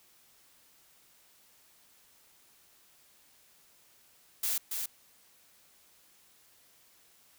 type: noise with echo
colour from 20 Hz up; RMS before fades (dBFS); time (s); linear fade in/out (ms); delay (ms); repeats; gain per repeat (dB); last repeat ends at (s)
blue; -31; 4.43-4.58; 5; 280; 1; -4; 4.86
effects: white hiss -63 dBFS RMS until 7.38 s